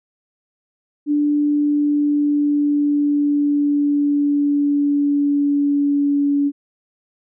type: tone with pitch glide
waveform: sine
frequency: 293.7 to 284.8 Hz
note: D4 to C#4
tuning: 0 to +47 cents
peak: -14 dBFS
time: 1.06-6.52 s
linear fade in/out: 50 ms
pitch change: -53 cents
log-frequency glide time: 1.38-6.41 s
effects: none